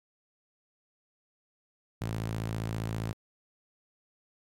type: tone with high-pass filter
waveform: sawtooth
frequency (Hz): 55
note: A1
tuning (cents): 0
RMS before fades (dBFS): -34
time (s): 2.01-3.13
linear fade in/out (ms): 5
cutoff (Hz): 110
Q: 1.9
effects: AAC 64 kbps